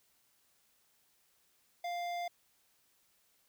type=tone with notch filter; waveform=square; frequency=698.5 Hz; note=F5; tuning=in tune; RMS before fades=-38 dBFS; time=1.84-2.28 s; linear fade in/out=5 ms; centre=9800 Hz; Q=0.52; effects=white hiss -72 dBFS RMS until 3.48 s